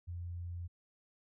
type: tone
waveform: sine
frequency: 87 Hz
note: F2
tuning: 6 cents flat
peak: -39 dBFS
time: 0.07-0.68 s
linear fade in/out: 20 ms
effects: none